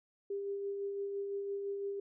sine tone with tremolo, 399.2 Hz, G4, 32 cents sharp, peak -34 dBFS, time 0.3-2 s, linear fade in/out 5 ms, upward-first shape sine, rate 5.9 Hz, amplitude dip 30%, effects none

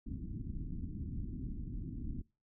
pink low-pass noise, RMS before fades -41 dBFS, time 0.06-2.22 s, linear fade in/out 10 ms, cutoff 300 Hz, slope 48 dB/octave, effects noise-tail reverb RT60 0.3 s tail -22 dB re dry

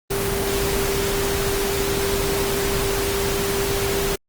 sine tone in noise, 396 Hz, G4, 18 cents sharp, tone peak -23 dBFS, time 0.1-4.16 s, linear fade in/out 10 ms, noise pink, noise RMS -24 dBFS, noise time 0.1-4.16 s, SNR -2 dB, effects Opus 24 kbps

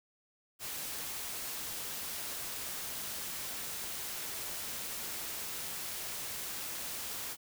white noise, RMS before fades -40 dBFS, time 0.59-7.37 s, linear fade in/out 50 ms, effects none

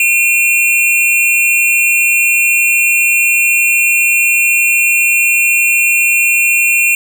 square tone pair together, 2421 / 2718 Hz, D#7 / F7, -48 / -48 cents, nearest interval major second, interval 200 cents, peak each -12 dBFS, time 0-6.95 s, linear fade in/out 2 ms, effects none

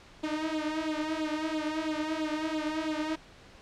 sawtooth tone with flanger, 311.1 Hz, D#4, in tune, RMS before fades -32 dBFS, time 0.23-3.16 s, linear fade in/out 10 ms, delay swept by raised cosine 0.25 to 4.35 ms, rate 3 Hz, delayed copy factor +0.9, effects pink hiss -53 dBFS RMS until 3.61 s + low-pass 5000 Hz 12 dB/octave

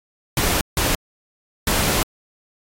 pink noise bursts at uneven times, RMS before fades -19 dBFS, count 3, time 0.37-0.61 / 0.77-0.95 / 1.67-2.03 s, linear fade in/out 2 ms, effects AAC 48 kbps

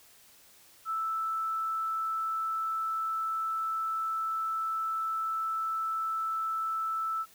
sine tone, 1318.5 Hz, E6, in tune, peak -29 dBFS, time 0.85-7.26 s, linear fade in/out 50 ms, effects white hiss -58 dBFS RMS until 7.34 s

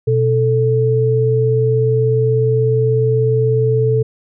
sine tone pair together, 123.47 / 440 Hz, B2 / A4, 0 / 0 cents, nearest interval octave + minor seventh, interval 2200 cents, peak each -14 dBFS, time 0.07-4.03 s, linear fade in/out 10 ms, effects none

